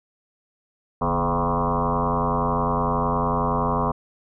sine tone with frequency modulation, 605 Hz, D#5, 49 cents flat, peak -19 dBFS, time 1.01-3.92 s, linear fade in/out 10 ms, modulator 90.9 Hz, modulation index 6.1, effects none

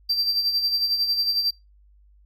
triangle tone with tremolo, 4699 Hz, D8, in tune, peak -17 dBFS, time 0.09-1.51 s, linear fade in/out 10 ms, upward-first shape sine, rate 11 Hz, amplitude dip 55%, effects noise-tail reverb RT60 0.2 s tail -22 dB re dry + added 50 Hz sine -52 dBFS peak until 2.25 s

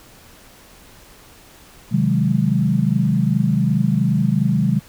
sine chord, Ab dominant seventh, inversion first, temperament equal, 130.81 / 155.56 / 185 / 207.7 Hz, C3 / Eb3 / Gb3 / Ab3, 0 / 0 / 0 / 0 cents, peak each -20 dBFS, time 1.91-4.8 s, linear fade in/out 20 ms, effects pink hiss -46 dBFS RMS until 4.88 s

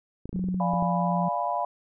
clicks, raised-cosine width 3 ms, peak -23 dBFS, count 10, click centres 0.256 / 0.293 / 0.33 / 0.361 / 0.393 / 0.441 / 0.487 / 0.544 / 0.736 / 0.825 s
sine tone with pitch glide, 183.9 to 175.39 Hz, F#3 to F3, -10 to +8 cents, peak -25 dBFS, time 0.34-1.29 s, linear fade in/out 10 ms, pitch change -82 cents, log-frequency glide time 0.58-0.65 s
sine chord, D diminished seventh, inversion none, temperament equal, 587.3 / 698.5 / 830.6 / 987.8 Hz, D5 / F5 / Ab5 / Cb6, 0 / 0 / 0 / 0 cents, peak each -33 / -29 / -32 / -29 dBFS, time 0.6-1.65 s, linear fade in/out 2 ms
effects none

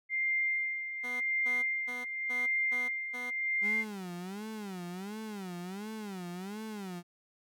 sine tone with tremolo, 2102 Hz, C7, 7 cents sharp, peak -27 dBFS, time 0.09-3.85 s, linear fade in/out 50 ms, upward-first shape sine, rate 0.9 Hz, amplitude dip 65%
10% pulse tone bursts, 246.9 Hz, B3, in tune, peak -35 dBFS, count 6, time 1.03-3.31 s, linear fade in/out 20 ms, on 180 ms, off 240 ms
35% pulse tone with vibrato, 196 Hz, G3, in tune, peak -37 dBFS, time 3.61-7.03 s, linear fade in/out 50 ms, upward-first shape sine, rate 1.4 Hz, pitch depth 200 cents each way
effects none

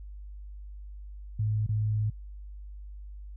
sine tone with dropouts, 107.1 Hz, A2, 46 cents flat, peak -25 dBFS, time 1.39-2.1 s, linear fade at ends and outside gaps 5 ms, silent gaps 1.665-1.69 s, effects noise-tail reverb RT60 0.1 s tail -25 dB re dry + added 50 Hz sine -40 dBFS peak until 3.36 s

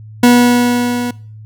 40% pulse tone with level ramp, 243.3 Hz, B3, 26 cents flat, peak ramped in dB -3 to -16 dBFS, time 0.23-1.11 s, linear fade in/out 5 ms, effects noise-tail reverb RT60 0.5 s tail -23 dB re dry + added 108 Hz sine -31 dBFS peak until 1.45 s

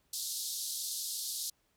pink band-pass noise, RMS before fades -38 dBFS, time 0.13-1.5 s, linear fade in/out 5 ms, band 3800 to 14000 Hz, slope 48 dB/octave, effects pink hiss -74 dBFS RMS until 1.76 s

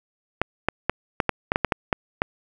clicks, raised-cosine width 0.5 ms, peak -4 dBFS, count 11, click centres 0.416 / 0.686 / 0.896 / 1.202 / 1.293 / 1.519 / 1.559 / 1.647 / 1.722 / 1.928 / 2.219 s, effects 7-bit

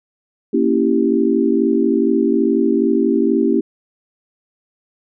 sine chord, A# diminished seventh, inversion none, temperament equal, 233.1 / 277.2 / 329.6 / 392 Hz, A#3 / C#4 / E4 / G4, 0 / 0 / 0 / 0 cents, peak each -18 dBFS, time 0.53-3.61 s, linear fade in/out 10 ms, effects none

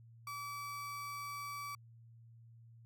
35% pulse tone, 1151 Hz, D6, 35 cents flat, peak -40 dBFS, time 0.27-1.75 s, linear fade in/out 2 ms, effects added 115 Hz sine -56 dBFS peak until 2.85 s

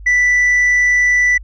sine tone, 1975 Hz, B6, in tune, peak -7 dBFS, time 0.06-1.38 s, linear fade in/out 10 ms, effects tanh soft clip ceiling -9 dBFS + added 50 Hz sine -31 dBFS peak until 1.43 s

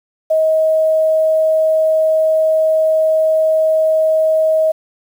sine tone, 633 Hz, D#5, 30 cents sharp, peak -10 dBFS, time 0.3-4.72 s, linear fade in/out 10 ms, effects 7-bit

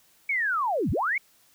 sine linear two-way sweep, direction down then up, 2289 to 59.6 to 2289 Hz, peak -23 dBFS, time 0.29-1.18 s, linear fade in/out 5 ms, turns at 0.91 s, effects white hiss -61 dBFS RMS until 1.54 s

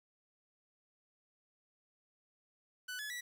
sawtooth tone with pitch steps, 1494 / 1706.3 / 1948.7 Hz, F#6 / G#6 / B6, +16 / +46 / -24 cents, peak -37 dBFS, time 2.88-3.21 s, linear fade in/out 10 ms, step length 110 ms, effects 11-bit

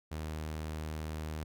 sawtooth tone, 77.78 Hz, D#2, in tune, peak -33 dBFS, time 0.11-1.44 s, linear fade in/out 10 ms, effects none

